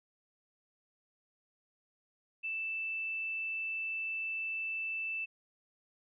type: tone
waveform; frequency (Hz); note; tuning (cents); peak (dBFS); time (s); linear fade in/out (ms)
sine; 2647; E7; +7; -34; 2.43-5.26; 20
effects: none